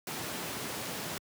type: high-pass noise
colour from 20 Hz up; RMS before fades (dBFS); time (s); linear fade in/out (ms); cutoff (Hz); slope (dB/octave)
pink; -38; 0.07-1.18; 2; 130; 12
effects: high-pass 80 Hz 12 dB/octave